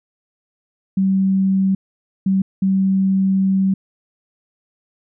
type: tone bursts at uneven times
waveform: sine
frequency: 192 Hz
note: G3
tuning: 36 cents flat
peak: -13 dBFS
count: 3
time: 0.97-1.75 / 2.26-2.42 / 2.62-3.74 s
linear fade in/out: 5 ms
effects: none